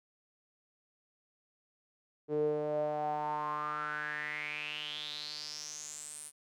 sawtooth tone with band-pass filter sweep, 150.2 Hz, D3, 39 cents sharp, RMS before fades -37 dBFS, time 2.28-6.32 s, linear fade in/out 50 ms, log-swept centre 400 to 9800 Hz, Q 7.4, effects none

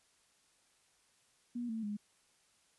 sine tone with pitch steps, 240.9 / 223.5 / 207.3 Hz, B3 / A3 / G#3, -43 / +27 / -3 cents, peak -36 dBFS, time 1.55-1.97 s, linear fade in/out 10 ms, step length 140 ms, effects white hiss -71 dBFS RMS until 2.78 s + resampled to 24000 Hz

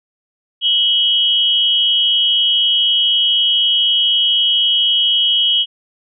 sine tone pair together, 2960 / 3248 Hz, F#7 / G#7, 0 / -39 cents, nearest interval major second, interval 161 cents, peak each -14 dBFS, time 0.61-5.66 s, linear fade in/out 50 ms, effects none

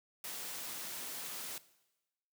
white noise, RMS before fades -43 dBFS, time 0.24-1.58 s, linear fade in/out 2 ms, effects noise-tail reverb RT60 1.0 s tail -18 dB re dry + high-pass 150 Hz 12 dB/octave

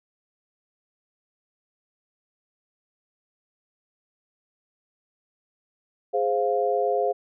sine chord, F minor, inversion first, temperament equal, 415.3 / 523.3 / 698.5 Hz, Ab4 / C5 / F5, 0 / 0 / 0 cents, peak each -25 dBFS, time 6.13-7.13 s, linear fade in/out 20 ms, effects none

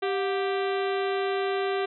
harmonic tone with a mistuned harmonic, 392 Hz, G4, in tune, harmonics 1 / 2 / 3 / 4 / 5 / 6 / 7 / 8 / 9 / 10, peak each -26 / -32 / -36 / -38 / -40 / -42 / -43 / -44 / -45 / -46 dBFS, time 0.02-1.86 s, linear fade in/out 10 ms, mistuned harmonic 2, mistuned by -130 cents, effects none

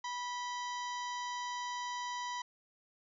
harmonic tone with a mistuned harmonic, 980 Hz, B5, 14 cents flat, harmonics 1 / 2 / 3 / 4 / 5 / 6 / 7, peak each -38 / -45 / -49 / -50 / -53 / -52 / -57 dBFS, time 0.04-2.42 s, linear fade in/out 5 ms, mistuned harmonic 3, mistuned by +94 cents, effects none

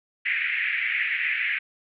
white band-pass noise, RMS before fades -26 dBFS, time 0.25-1.59 s, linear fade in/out 10 ms, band 1800 to 2400 Hz, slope 48 dB/octave, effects none

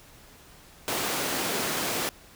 pink high-pass noise, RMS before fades -29 dBFS, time 0.88-2.09 s, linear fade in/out 0 ms, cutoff 230 Hz, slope 12 dB/octave, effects pink hiss -52 dBFS RMS until 2.35 s

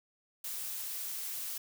blue noise, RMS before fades -39 dBFS, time 0.44-1.58 s, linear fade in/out 5 ms, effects none

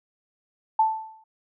sine tone with exponential decay, 880 Hz, A5, in tune, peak -14 dBFS, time 0.79-1.24 s, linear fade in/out 5 ms, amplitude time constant 96 ms, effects none

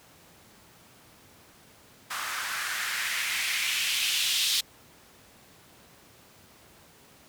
blue noise with band-pass filter sweep, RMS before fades -29 dBFS, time 2.1-4.61 s, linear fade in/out 10 ms, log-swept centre 1200 to 3600 Hz, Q 2.4, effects pink hiss -55 dBFS RMS until 7.28 s + high-pass 80 Hz 12 dB/octave

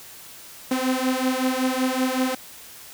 sawtooth beating tone pair, 255.5 / 260.8 Hz, C4 / C4, -41 / -5 cents, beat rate 5.3 Hz, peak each -20 dBFS, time 0.71-2.35 s, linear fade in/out 5 ms, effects white hiss -43 dBFS RMS until 2.93 s

